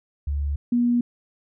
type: tone pair in turn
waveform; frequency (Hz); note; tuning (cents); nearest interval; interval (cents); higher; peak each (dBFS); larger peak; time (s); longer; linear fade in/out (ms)
sine; 71.7 / 240.6; D2 / B3; -41 / -45; octave + major sixth; 2096; second; -22 / -17; second; 0.27-0.56 / 0.72-1.01; neither; 5
effects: none